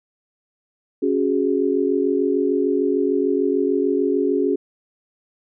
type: chord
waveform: sine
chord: C# suspended fourth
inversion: none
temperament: equal with one note detuned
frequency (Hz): 277.2 / 370 / 416.7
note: C#4 / F#4 / G#4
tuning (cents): 0 / 0 / +6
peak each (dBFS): -21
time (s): 1.02-4.56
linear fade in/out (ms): 10
effects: none